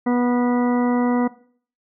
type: harmonic tone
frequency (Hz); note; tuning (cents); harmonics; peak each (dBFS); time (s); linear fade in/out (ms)
244.5; B3; -17; 1 / 2 / 3 / 4 / 5 / 6 / 8; -17 / -25 / -28 / -30 / -34 / -39 / -35; 0.06-1.28; 10
effects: noise-tail reverb RT60 0.5 s tail -18 dB re dry